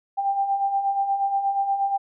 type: beating tone pair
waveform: sine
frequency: 784 / 792.4 Hz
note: G5 / G5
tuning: 0 / +18 cents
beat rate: 8.4 Hz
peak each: -29 / -21 dBFS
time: 0.17-1.98 s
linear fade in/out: 20 ms
effects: none